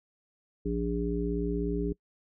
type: harmonic tone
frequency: 58.27 Hz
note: A#1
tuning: in tune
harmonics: 1 / 3 / 5 / 7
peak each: -33 / -33 / -33 / -33 dBFS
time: 0.65-1.93 s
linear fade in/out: 10 ms
effects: noise-tail reverb RT60 0.1 s tail -24 dB re dry